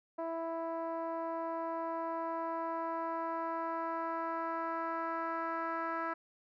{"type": "tone with low-pass filter sweep", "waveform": "10% pulse", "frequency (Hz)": 329.6, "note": "E4", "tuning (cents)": 0, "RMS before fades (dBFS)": -37, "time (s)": [0.18, 6.14], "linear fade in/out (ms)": 10, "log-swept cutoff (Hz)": [780, 1400], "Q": 2.2, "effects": []}